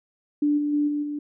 sine tone with level steps, 293.7 Hz, D4, in tune, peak -18 / -22 / -19 / -23 / -27 dBFS, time 0.42-1.19 s, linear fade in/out 5 ms, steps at 0.57 / 0.72 / 0.87 / 1.02 s, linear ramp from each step 20 ms, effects none

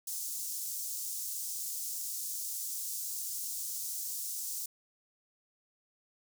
pink high-pass noise, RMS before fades -38 dBFS, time 0.07-4.66 s, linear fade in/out 5 ms, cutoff 6100 Hz, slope 24 dB/octave, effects none

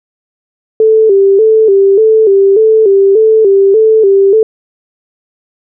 sine tone with vibrato, 415.3 Hz, G#4, in tune, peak -3 dBFS, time 0.8-4.43 s, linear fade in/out 2 ms, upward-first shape square, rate 1.7 Hz, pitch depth 98 cents each way, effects none

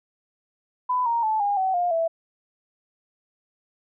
sine tone with pitch steps, 1000 / 933 / 870.6 / 812.3 / 757.9 / 707.1 / 659.8 Hz, B5 / A#5 / A5 / G#5 / F#5 / F5 / E5, +21 / +1 / -19 / -39 / +41 / +21 / +1 cents, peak -20 dBFS, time 0.89-2.08 s, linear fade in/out 10 ms, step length 170 ms, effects none

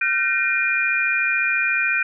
sine tone cluster, 1399 / 1533 / 1852 / 2417 Hz, F6 / G6 / A#6 / D7, +3 / -39 / -12 / +49 cents, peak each -28 / -22 / -29 / -20 dBFS, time 0.01-2.03 s, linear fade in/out 5 ms, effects none

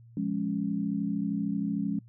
sine chord, Db major, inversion first, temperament equal, 174.61 / 207.7 / 277.2 Hz, F3 / Ab3 / Db4, 0 / 0 / 0 cents, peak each -33 / -30 / -32 dBFS, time 0.17-1.99 s, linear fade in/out 2 ms, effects noise-tail reverb RT60 0.1 s tail -24 dB re dry + added 116 Hz sine -50 dBFS peak until 2.08 s

